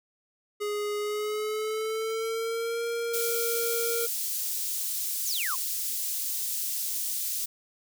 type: tone with pitch glide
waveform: square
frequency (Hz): 415.3 to 466.2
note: G#4 to A#4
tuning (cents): 0 to 0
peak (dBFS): -29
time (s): 0.6-4.07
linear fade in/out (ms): 20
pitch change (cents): +200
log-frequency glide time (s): 0.98-2.84
type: high-pass noise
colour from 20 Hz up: white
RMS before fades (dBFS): -31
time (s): 3.13-7.46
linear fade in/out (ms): 10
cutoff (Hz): 5300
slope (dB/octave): 12
type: exponential sweep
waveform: sine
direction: down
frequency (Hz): 7670 to 956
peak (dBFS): -30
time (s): 5.25-5.56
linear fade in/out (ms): 20
effects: none